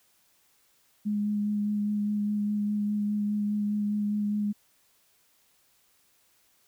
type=tone with vibrato; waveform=sine; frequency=207.7 Hz; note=G#3; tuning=in tune; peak=-25 dBFS; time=1.05-4.53 s; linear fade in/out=20 ms; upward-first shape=sine; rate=4.9 Hz; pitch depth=14 cents each way; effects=white hiss -66 dBFS RMS until 6.67 s